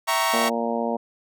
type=chord; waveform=sawtooth; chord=E diminished seventh; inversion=none; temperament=equal with one note detuned; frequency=659.3 / 771.9 / 932.3 / 1108.7 Hz; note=E5 / G5 / Bb5 / Db6; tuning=0 / -27 / 0 / 0 cents; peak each=-23 / -26 / -20 / -21 dBFS; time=0.07-0.5 s; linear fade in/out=20 ms
type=harmonic tone; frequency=116.54 Hz; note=A#2; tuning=in tune; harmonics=2 / 3 / 4 / 5 / 6 / 7 / 8; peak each=-27 / -35 / -29 / -29 / -30 / -34 / -32 dBFS; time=0.33-0.97 s; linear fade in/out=10 ms
effects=none